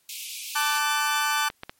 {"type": "high-pass noise", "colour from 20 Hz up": "pink", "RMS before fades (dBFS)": -36, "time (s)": [0.09, 0.79], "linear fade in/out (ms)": 2, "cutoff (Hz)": 2300, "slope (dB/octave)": 96}
{"type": "chord", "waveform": "sawtooth", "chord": "D major", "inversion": "second", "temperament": "equal with one note detuned", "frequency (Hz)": [880, 1174.7, 1507.6], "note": ["A5", "D6", "F#6"], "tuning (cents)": [0, 0, 32], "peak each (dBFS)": -23, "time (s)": [0.55, 1.49], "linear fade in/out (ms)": 10}
{"type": "clicks", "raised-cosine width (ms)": 0.3, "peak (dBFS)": -18, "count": 3, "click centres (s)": [1.501, 1.634, 1.695]}
{"effects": ["white hiss -66 dBFS RMS until 1.79 s", "MP3 64 kbps"]}